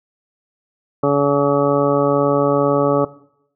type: harmonic tone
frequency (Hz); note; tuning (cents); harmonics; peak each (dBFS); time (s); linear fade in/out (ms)
142.2; C#3; +45; 1 / 2 / 3 / 4 / 5 / 6 / 8 / 9; -22 / -19 / -18 / -18 / -29 / -26 / -23 / -27; 1.03-3.05; 5
effects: noise-tail reverb RT60 0.7 s tail -18 dB re dry